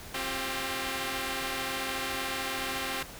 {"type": "chord", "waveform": "5% pulse", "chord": "C suspended fourth", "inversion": "none", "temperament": "equal with one note detuned", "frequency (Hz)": [265.9, 349.2, 392], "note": ["C4", "F4", "G4"], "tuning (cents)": [28, 0, 0], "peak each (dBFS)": [-23, -27, -25], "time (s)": [0.14, 3.03], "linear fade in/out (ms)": 5, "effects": ["pink hiss -45 dBFS RMS until 3.19 s"]}